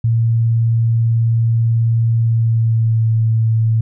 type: tone with pitch glide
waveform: sine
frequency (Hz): 114.8 to 112.24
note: A#2 to A2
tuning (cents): -26 to +35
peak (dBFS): -11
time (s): 0.04-3.81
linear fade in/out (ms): 5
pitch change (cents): -39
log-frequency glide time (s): 2.17-3.13
effects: none